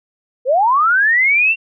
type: linear sweep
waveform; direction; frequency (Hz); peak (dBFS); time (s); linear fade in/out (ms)
sine; up; 472.8 to 2754; -10; 0.45-1.56; 50
effects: none